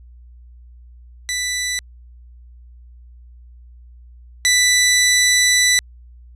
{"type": "tone pair in turn", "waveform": "15% pulse", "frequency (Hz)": [1980, 1980], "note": ["B6", "B6"], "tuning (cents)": [4, 4], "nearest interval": "unison", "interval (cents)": 0, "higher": "neither", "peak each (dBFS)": [-14, -6], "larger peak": "second", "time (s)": [[1.29, 1.79], [4.45, 5.79]], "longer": "second", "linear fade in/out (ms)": 0, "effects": ["added 60 Hz sine -40 dBFS peak until 6.35 s", "resampled to 32000 Hz"]}